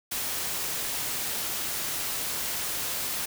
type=noise; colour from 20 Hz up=white; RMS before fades=-31 dBFS; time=0.11-3.26 s; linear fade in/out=10 ms; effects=none